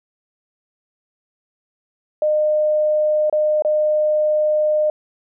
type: tone with dropouts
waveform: sine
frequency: 609 Hz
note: D#5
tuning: 37 cents flat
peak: -14 dBFS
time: 2.22-4.9 s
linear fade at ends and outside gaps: 2 ms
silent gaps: 3.298-3.326 / 3.622-3.648 s
effects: none